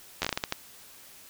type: slowing click train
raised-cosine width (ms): 0.2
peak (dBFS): -10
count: 9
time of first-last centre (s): 0.22-0.524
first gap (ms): 11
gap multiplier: 1.34
effects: white hiss -51 dBFS RMS until 1.29 s